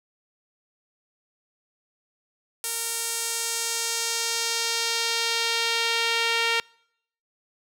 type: tone with band-pass filter sweep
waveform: sawtooth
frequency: 461.2 Hz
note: A#4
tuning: 19 cents flat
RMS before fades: -26 dBFS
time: 2.64-6.6 s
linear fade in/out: 0 ms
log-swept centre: 9900 to 2900 Hz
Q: 1.3
effects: noise-tail reverb RT60 0.7 s tail -26 dB re dry